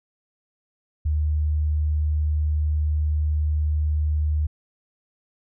sine tone, 75.9 Hz, D#2, 42 cents flat, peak -19 dBFS, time 1.05-4.47 s, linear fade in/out 10 ms, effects none

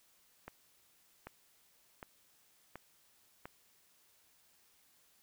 accelerating click train, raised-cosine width 0.5 ms, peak -30 dBFS, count 5, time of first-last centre 0.48-3.455 s, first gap 790 ms, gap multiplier 0.96, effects white hiss -69 dBFS RMS until 5.22 s

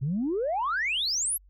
sine exponential sweep, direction up, 124.7 to 12000 Hz, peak -24 dBFS, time 0.01-1.38 s, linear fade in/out 20 ms, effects tanh soft clip ceiling -21 dBFS + added 48 Hz sine -53 dBFS peak until 1.49 s

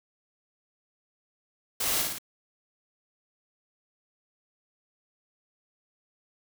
white noise with echo, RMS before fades -29 dBFS, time 1.8-2.02 s, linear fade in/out 5 ms, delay 55 ms, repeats 3, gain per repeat -3 dB, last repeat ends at 2.185 s, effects none

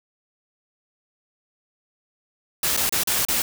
white noise with dropouts, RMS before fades -22 dBFS, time 2.63-3.42 s, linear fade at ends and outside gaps 2 ms, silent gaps 2.766-2.774 / 2.894-2.924 / 3.035-3.073 / 3.251-3.285 s, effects none

